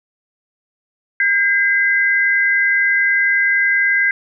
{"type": "tone pair together", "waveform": "sine", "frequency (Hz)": [1605.1, 2036], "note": ["G6", "C7"], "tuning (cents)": [41, -48], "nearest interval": "major third", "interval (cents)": 411, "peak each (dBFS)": -15, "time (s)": [1.2, 4.11], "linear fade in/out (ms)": 2, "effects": []}